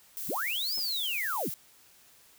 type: noise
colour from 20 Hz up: violet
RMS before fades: -37 dBFS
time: 0.17-1.54 s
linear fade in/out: 0 ms
type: linear two-way sweep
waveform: sine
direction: up then down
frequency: 59.7 to 5274 to 59.7 Hz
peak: -30 dBFS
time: 0.28-1.5 s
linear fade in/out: 20 ms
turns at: 0.76 s
type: clicks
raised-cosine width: 1 ms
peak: -35 dBFS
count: 2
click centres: 0.777 / 0.79 s
effects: white hiss -59 dBFS RMS until 2.38 s